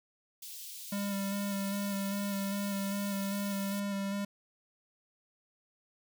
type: high-pass noise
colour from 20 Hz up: white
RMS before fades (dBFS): -45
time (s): 0.42-3.8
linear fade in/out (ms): 5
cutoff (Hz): 3000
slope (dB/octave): 24
type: tone with vibrato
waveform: square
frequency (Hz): 199.2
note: G3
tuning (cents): +28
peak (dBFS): -33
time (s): 0.92-4.25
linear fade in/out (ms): 5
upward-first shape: square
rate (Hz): 2.5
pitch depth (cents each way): 17
effects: none